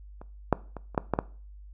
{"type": "clicks", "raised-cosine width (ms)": 1, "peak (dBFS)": [-29, -6, -23, -28, -9, -10, -10], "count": 7, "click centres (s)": [0.215, 0.527, 0.767, 0.947, 0.978, 1.137, 1.189], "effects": ["noise-tail reverb RT60 0.4 s tail -19 dB re dry", "added 50 Hz sine -44 dBFS peak until 1.73 s"]}